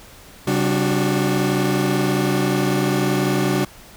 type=tone cluster; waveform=40% pulse; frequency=135.8 / 194 / 296.9 / 367.6 Hz; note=C#3 / G3 / D4 / F#4; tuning=-35 / -18 / +19 / -11 cents; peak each=-22 dBFS; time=0.47-3.65 s; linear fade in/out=5 ms; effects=pink hiss -44 dBFS RMS until 3.96 s